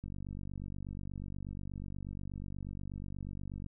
click train, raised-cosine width 5 ms, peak -30 dBFS, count 176, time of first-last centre 0.04-3.663 s, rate 48.3 Hz, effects none

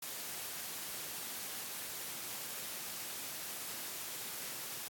white noise, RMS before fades -43 dBFS, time 0.02-4.88 s, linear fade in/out 5 ms, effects high-pass 100 Hz 12 dB/octave + AAC 64 kbps

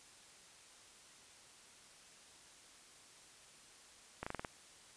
slowing click train, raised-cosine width 0.5 ms, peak -25 dBFS, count 6, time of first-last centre 4.23-4.448 s, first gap 35 ms, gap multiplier 1.11, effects white hiss -60 dBFS RMS until 4.96 s + resampled to 22050 Hz

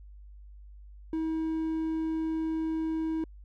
triangle tone, 320.1 Hz, D#4, 49 cents sharp, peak -26 dBFS, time 1.13-3.24 s, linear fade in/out 2 ms, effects added 50 Hz sine -46 dBFS peak until 3.44 s

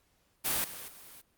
white noise with level steps, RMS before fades -30 / -43 / -51 dBFS, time 0.44-1.22 s, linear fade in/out 20 ms, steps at 0.64 / 0.88 s, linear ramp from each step 2 ms, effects pink hiss -71 dBFS RMS until 1.37 s + Opus 48 kbps

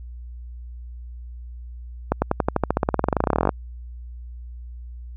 accelerating click train, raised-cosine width 1 ms, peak -4 dBFS, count 29, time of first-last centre 2.12-3.492 s, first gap 100 ms, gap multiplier 0.94, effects added 60 Hz sine -34 dBFS peak until 5.16 s

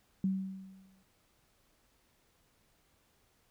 sine tone with exponential decay, 190.9 Hz, G3, 46 cents flat, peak -26 dBFS, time 0.24-1.03 s, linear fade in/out 2 ms, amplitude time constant 170 ms, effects pink hiss -71 dBFS RMS until 3.5 s

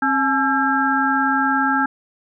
harmonic tone with a mistuned harmonic, 268.3 Hz, C4, 44 cents sharp, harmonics 1 / 3 / 5 / 6, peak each -21 / -21 / -21 / -21 dBFS, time 0.02-1.86 s, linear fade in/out 5 ms, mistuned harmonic 3, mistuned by +99 cents, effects none

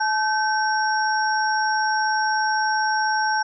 sine tone cluster, 864 / 1541 / 5570 Hz, A5 / G6 / F8, -32 / -30 / -5 cents, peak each -21 / -23 / -29 dBFS, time 0-3.43 s, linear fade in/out 10 ms, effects none

